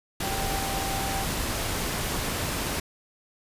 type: tone in noise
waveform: sine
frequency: 781 Hz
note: G5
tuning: 7 cents flat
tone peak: -32 dBFS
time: 0.23-1.24 s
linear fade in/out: 5 ms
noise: pink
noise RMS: -29 dBFS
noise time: 0.2-2.8 s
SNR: -6 dB
effects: resampled to 32000 Hz